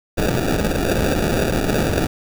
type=noise with sample-and-hold; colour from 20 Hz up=white; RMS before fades=-19 dBFS; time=0.17-2.07 s; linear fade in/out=10 ms; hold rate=1050 Hz; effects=none